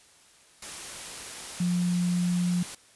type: tone in noise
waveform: sine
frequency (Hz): 177.2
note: F3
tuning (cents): +25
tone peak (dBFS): -23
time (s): 1.6-2.63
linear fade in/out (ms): 5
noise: white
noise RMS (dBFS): -39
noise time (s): 0.62-2.75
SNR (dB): +13
effects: white hiss -57 dBFS RMS until 2.95 s + resampled to 24000 Hz